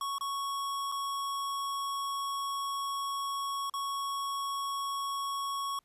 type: tone with dropouts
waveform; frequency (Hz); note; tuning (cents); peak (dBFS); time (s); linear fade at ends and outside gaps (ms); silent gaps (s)
square; 1108.7; C#6; 0; -33; 0.01-5.79; 2; 0.183-0.209 / 0.917-0.921 / 3.698-3.738
effects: pink hiss -75 dBFS RMS until 5.84 s + resampled to 32000 Hz